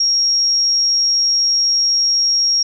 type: tone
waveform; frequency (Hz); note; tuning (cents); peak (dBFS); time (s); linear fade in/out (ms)
sine; 5588; F8; 0; -12; 0-2.63; 5
effects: none